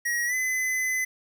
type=tone with pitch glide; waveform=square; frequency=1900 to 2025 Hz; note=A#6 to B6; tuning=+33 to +43 cents; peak=-25 dBFS; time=0.05-1.05 s; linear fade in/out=10 ms; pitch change=+110 cents; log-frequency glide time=0.26-0.34 s; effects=9-bit